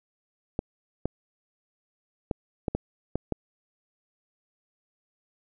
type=clicks; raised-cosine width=2 ms; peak=-13 dBFS; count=7; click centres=0.591 / 1.056 / 2.312 / 2.682 / 2.75 / 3.156 / 3.323 s; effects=none